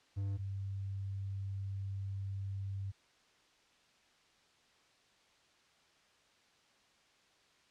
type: tone pair in turn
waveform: triangle / sine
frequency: 98.8 / 97.89 Hz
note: G2 / G2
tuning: +14 / -2 cents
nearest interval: unison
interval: 16 cents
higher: first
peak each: -32 / -37 dBFS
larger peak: first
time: 0.16-0.38 / 0.38-2.92 s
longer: second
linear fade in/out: 20 ms
effects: white hiss -68 dBFS RMS until 7.7 s + low-pass 5000 Hz 12 dB/octave